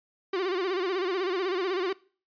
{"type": "tone with vibrato", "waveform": "45% pulse", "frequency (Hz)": 370, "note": "F#4", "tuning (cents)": 0, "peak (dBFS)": -26, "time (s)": [0.33, 1.93], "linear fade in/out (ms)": 5, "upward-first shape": "sine", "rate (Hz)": 16, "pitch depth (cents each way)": 110, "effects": ["noise-tail reverb RT60 0.4 s tail -21 dB re dry", "resampled to 11025 Hz"]}